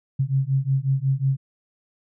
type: beating tone pair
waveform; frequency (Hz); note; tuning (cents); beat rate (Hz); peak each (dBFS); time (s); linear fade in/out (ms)
sine; 132.4 / 137.9; C3 / C#3; +21 / -9; 5.5; -22; 0.19-1.37; 10
effects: none